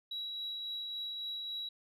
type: tone with tremolo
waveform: sine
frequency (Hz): 3887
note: B7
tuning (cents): -28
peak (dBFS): -35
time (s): 0.11-1.69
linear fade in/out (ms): 5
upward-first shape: triangle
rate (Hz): 3.6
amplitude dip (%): 30
effects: tanh soft clip ceiling -33 dBFS